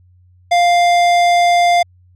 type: tone with tanh clipping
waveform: sine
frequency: 699 Hz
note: F5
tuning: 1 cent sharp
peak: -11 dBFS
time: 0.51-1.83 s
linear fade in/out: 10 ms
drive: 17 dB
effects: added 90 Hz sine -46 dBFS peak until 2.15 s